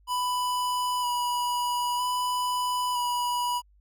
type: tone with vibrato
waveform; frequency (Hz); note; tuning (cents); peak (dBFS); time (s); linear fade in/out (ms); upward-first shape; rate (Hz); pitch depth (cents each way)
square; 984; B5; -7; -26; 0.07-3.62; 50; square; 0.52; 15
effects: added 50 Hz sine -57 dBFS peak until 3.8 s